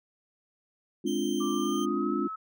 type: chord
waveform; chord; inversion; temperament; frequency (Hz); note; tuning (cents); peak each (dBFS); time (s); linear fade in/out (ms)
sine; D half-diminished seventh; second; equal with one note detuned; 209.8 / 261.6 / 293.7 / 349.2; Ab3 / C4 / D4 / F4; +18 / 0 / 0 / 0; -33 / -33 / -31 / -31; 1.04-2.28; 10
type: tone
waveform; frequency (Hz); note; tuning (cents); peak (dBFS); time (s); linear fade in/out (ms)
25% pulse; 3136; G7; 0; -35; 1.06-1.86; 20
type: tone with pitch glide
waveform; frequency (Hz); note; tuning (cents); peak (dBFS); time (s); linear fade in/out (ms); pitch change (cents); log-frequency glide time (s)
sine; 1174.7 to 1295.9; D6 to E6; 0 to -30; -34; 1.4-2.36; 10; +170; 1.53-2.14
effects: none